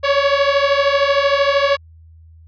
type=beating tone pair; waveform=sawtooth; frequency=554.4 / 567.4 Hz; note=C#5 / C#5; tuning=0 / +40 cents; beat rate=13 Hz; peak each=-12 dBFS; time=0.03-1.77 s; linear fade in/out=20 ms; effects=added 81 Hz sine -41 dBFS peak until 2.47 s + resampled to 11025 Hz